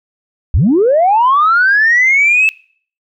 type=linear sweep; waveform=sine; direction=up; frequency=49.95 to 2637 Hz; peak=-6 dBFS; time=0.54-2.49 s; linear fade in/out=0 ms; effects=noise-tail reverb RT60 0.5 s tail -23 dB re dry + tanh soft clip ceiling -3 dBFS